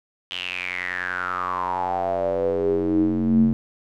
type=tone with band-pass filter sweep; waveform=square; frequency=45.26 Hz; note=F#1; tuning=37 cents flat; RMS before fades=-23 dBFS; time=0.31-3.53 s; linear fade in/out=0 ms; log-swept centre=3100 to 200 Hz; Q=8.7; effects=none